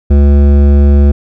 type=tone with hard clipping; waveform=sine; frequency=71.1 Hz; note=C#2; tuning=45 cents sharp; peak=-5 dBFS; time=0.1-1.12 s; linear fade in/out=10 ms; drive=13 dB; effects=none